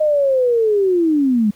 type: linear sweep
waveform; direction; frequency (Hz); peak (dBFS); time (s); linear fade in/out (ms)
sine; down; 622.3 to 200; -12; 0-1.51; 10
effects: pink hiss -51 dBFS RMS until 1.55 s